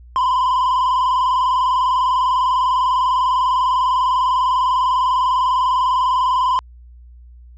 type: tone with vibrato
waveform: triangle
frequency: 1014 Hz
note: B5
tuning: 45 cents sharp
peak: -12 dBFS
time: 0.16-6.59 s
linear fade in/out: 0 ms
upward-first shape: square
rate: 20 Hz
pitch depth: 57 cents each way
effects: added 60 Hz sine -39 dBFS peak until 7.57 s + resampled to 16000 Hz